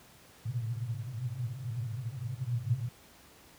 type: band-pass noise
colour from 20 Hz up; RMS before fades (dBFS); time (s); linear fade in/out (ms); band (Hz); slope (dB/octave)
white; -35; 0.45-2.89; 10; 110 to 130; 96
effects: pink hiss -57 dBFS RMS until 3.58 s + high-pass 60 Hz 12 dB/octave